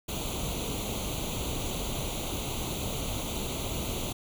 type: noise with comb filter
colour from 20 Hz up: pink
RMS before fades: -33 dBFS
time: 0.08-4.13 s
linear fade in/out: 10 ms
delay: 0.29 ms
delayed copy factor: +0.85
effects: none